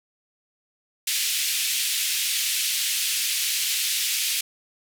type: band-pass noise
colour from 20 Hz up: pink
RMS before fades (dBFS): -25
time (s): 1.07-4.41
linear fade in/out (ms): 5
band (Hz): 2500 to 15000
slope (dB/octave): 24
effects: none